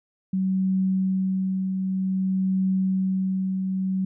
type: tone with tremolo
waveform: sine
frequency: 189.1 Hz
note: F#3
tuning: 38 cents sharp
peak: -19 dBFS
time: 0.33-4.05 s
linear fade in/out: 5 ms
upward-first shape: triangle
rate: 0.53 Hz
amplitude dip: 40%
effects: none